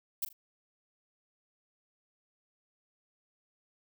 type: noise with echo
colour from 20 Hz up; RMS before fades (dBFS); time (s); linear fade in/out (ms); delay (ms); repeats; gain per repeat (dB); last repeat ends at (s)
violet; -32; 0.22-0.25; 5; 40; 2; -12; 0.33
effects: none